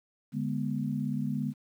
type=chord; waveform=sine; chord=G# diminished; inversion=second; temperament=equal with one note detuned; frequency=146.83 / 207.7 / 245.2 Hz; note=D3 / G#3 / B3; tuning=0 / 0 / -12 cents; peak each=-33 dBFS; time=0.32-1.54 s; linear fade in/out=50 ms; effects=10-bit